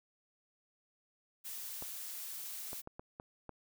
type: noise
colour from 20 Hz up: blue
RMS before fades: -44 dBFS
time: 1.44-2.82 s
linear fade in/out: 20 ms
type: clicks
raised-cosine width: 1 ms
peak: -31 dBFS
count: 6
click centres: 1.824 / 2.731 / 2.874 / 2.995 / 3.199 / 3.493 s
effects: none